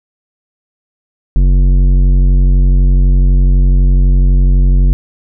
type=tone with tanh clipping; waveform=sine; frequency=46 Hz; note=F#1; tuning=9 cents flat; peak=-7 dBFS; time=1.36-4.93 s; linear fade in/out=0 ms; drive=12 dB; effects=none